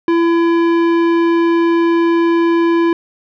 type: tone with tanh clipping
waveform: sine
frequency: 336.4 Hz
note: E4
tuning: 35 cents sharp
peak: -12 dBFS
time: 0.08-2.93 s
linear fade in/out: 2 ms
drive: 15 dB
effects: none